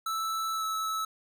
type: tone with pitch glide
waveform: square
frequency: 1317 to 1304.1 Hz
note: E6 to E6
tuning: -2 to -19 cents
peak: -30 dBFS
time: 0.06-1.05 s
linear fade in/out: 5 ms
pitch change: -17 cents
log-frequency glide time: 0.54-0.64 s
effects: none